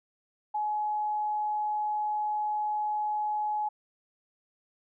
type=tone; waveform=sine; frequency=845 Hz; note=G#5; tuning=30 cents sharp; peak=-27 dBFS; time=0.54-3.69 s; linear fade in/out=10 ms; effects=none